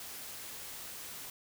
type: noise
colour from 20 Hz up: white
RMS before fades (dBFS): -45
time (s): 0-1.3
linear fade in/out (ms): 2
effects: none